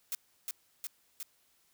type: noise with echo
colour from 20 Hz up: blue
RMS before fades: -35 dBFS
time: 0.12-0.15 s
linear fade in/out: 0 ms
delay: 360 ms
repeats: 3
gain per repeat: -2 dB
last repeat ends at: 1.23 s
effects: white hiss -70 dBFS RMS until 1.73 s